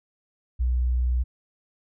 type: tone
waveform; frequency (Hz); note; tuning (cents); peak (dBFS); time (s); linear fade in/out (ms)
sine; 61.74; B1; 0; -20; 0.59-1.24; 20
effects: none